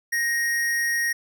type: tone with amplitude modulation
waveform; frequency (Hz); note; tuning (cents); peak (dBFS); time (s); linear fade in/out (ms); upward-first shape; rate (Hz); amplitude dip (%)
square; 1872; A#6; +7; -21; 0.12-1.13; 10; sine; 255; 25
effects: none